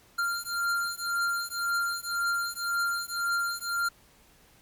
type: beating tone pair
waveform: square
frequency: 1390 / 1391.9 Hz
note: F6 / F6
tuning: -9 / -6 cents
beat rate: 1.9 Hz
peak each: -31 dBFS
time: 0.18-3.89 s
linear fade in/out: 10 ms
effects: pink hiss -59 dBFS RMS until 4.61 s + MP3 96 kbps